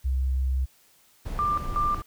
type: tone with vibrato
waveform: sine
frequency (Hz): 65.41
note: C2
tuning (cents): 0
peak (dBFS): -22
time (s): 0.04-0.66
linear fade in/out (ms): 20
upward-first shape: sine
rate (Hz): 6.1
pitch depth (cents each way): 8
type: noise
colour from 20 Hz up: brown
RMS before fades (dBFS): -32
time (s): 1.25-2.02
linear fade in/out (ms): 10
type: tone with tremolo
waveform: sine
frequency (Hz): 1188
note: D6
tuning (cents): +20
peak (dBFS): -22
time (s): 1.39-2.02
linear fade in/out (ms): 0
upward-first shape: square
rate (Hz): 2.7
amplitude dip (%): 80
effects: white hiss -60 dBFS RMS until 2.06 s